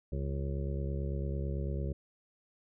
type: harmonic tone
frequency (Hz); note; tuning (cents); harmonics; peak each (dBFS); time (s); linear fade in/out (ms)
69; C#2; -7; 1 / 2 / 3 / 5 / 6 / 7 / 8; -34 / -37 / -43 / -45 / -45 / -51 / -47; 0.12-1.93; 5
effects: none